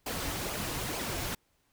pink noise with flanger, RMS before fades -35 dBFS, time 0.06-1.35 s, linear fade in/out 5 ms, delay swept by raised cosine 0.51 to 5.21 ms, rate 2.2 Hz, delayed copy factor -0.55, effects pink hiss -72 dBFS RMS until 1.72 s

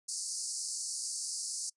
white band-pass noise, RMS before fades -38 dBFS, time 0.08-1.7 s, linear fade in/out 10 ms, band 4500 to 10000 Hz, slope 96 dB/octave, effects noise-tail reverb RT60 0.1 s tail -24 dB re dry + resampled to 24000 Hz

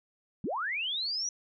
sine linear sweep, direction up, 143 to 5920 Hz, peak -30 dBFS, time 0.44-1.29 s, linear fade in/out 2 ms, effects none

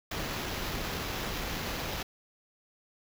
pink noise with sample-and-hold, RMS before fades -35 dBFS, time 0.11-2.03 s, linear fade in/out 5 ms, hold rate 8820 Hz, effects none

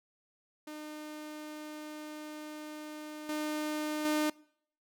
sawtooth tone with level steps, 303.9 Hz, D#4, 41 cents flat, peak -38 / -29 / -24 dBFS, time 0.67-4.3 s, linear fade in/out 5 ms, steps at 3.29 / 4.05 s, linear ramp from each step 2 ms, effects noise-tail reverb RT60 0.6 s tail -23 dB re dry

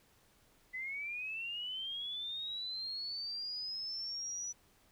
sine linear sweep, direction up, 1999 to 5930 Hz, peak -38 dBFS, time 0.73-4.53 s, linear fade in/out 20 ms, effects pink hiss -68 dBFS RMS until 4.91 s

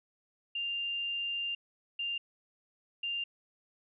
sine tone bursts at uneven times, 2794 Hz, F7, in tune, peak -32 dBFS, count 3, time 0.55-1.55 / 1.99-2.18 / 3.03-3.24 s, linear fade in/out 5 ms, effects none

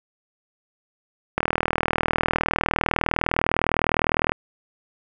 click train, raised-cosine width 0.5 ms, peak -4 dBFS, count 118, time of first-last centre 1.38-4.32 s, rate 39.8 Hz, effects none

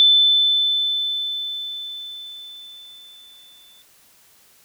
sine tone with exponential decay, 3520 Hz, A7, in tune, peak -9 dBFS, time 0-3.82 s, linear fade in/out 0 ms, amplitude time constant 830 ms, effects white hiss -54 dBFS RMS until 4.64 s

